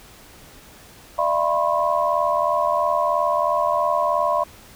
sine tone cluster, 599 / 678 / 992 / 1075 Hz, D5 / E5 / B5 / C6, +34 / +49 / +7 / +47 cents, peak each -23 dBFS, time 1.18-4.44 s, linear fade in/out 10 ms, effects pink hiss -46 dBFS RMS until 4.75 s

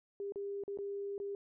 sine tone with dropouts, 400.8 Hz, G4, 38 cents sharp, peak -37 dBFS, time 0.2-1.35 s, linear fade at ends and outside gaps 1 ms, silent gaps 0.322-0.358 / 0.637-0.679 / 0.774-0.787 / 1.18-1.2 s, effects none

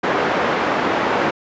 pink band-pass noise, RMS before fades -19 dBFS, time 0.03-1.31 s, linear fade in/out 10 ms, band 330 to 1700 Hz, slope 12 dB/octave, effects resampled to 16000 Hz

